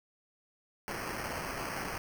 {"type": "noise with sample-and-hold", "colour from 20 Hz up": "white", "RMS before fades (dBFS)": -38, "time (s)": [0.88, 1.98], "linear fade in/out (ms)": 0, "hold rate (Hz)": 3675, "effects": []}